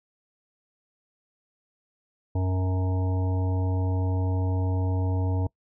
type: harmonic tone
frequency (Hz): 92.8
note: F#2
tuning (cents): +6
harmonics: 1 / 3 / 5 / 7 / 9 / 10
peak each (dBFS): -23 / -33 / -37 / -40 / -42 / -43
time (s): 2.35-5.47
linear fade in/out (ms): 5
effects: noise-tail reverb RT60 0.1 s tail -23 dB re dry